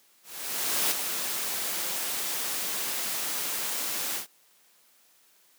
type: noise with ADSR envelope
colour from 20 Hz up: white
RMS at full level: -25 dBFS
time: 0.23-4.27 s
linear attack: 680 ms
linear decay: 14 ms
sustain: -6 dB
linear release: 110 ms
effects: white hiss -62 dBFS RMS until 5.58 s + high-pass 200 Hz 12 dB/octave